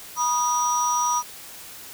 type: tone cluster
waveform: sine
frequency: 971 / 1238 / 5800 Hz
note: B5 / D#6 / F#8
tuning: -30 / -9 / -35 cents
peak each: -21 / -24 / -24 dBFS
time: 0.16-1.23 s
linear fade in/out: 50 ms
effects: tanh soft clip ceiling -15 dBFS + white hiss -41 dBFS RMS until 1.93 s